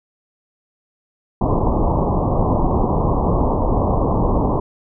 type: low-pass noise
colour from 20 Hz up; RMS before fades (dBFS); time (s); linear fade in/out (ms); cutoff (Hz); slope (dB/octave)
pink; -17; 1.41-4.6; 5; 1100; 96
effects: none